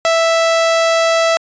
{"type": "tone", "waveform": "sawtooth", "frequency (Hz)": 659.3, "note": "E5", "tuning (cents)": 0, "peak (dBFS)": -7, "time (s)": [0.05, 1.37], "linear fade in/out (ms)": 0, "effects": ["resampled to 16000 Hz"]}